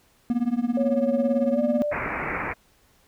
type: tone with tremolo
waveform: triangle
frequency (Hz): 239.7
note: A#3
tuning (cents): +48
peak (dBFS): -15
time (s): 0.3-1.82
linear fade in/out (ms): 0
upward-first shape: triangle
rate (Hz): 18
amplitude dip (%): 100
type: tone with pitch glide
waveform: sine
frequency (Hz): 554.4 to 590.8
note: C#5 to D5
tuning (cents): 0 to +10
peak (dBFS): -23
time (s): 0.77-1.93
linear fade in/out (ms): 2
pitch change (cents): +110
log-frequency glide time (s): 1.52-1.6
type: low-pass noise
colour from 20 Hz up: white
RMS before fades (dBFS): -29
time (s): 1.91-2.54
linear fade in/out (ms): 20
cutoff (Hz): 2400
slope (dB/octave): 96
effects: pink hiss -61 dBFS RMS until 3.07 s